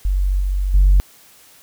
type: tone with level steps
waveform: sine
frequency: 47.21 Hz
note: F#1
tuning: 36 cents sharp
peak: -14 / -16 / -7 dBFS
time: 0.05-1 s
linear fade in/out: 0 ms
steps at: 0.4 / 0.74 s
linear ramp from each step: 5 ms
effects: tanh soft clip ceiling -5 dBFS + white hiss -48 dBFS RMS until 1.62 s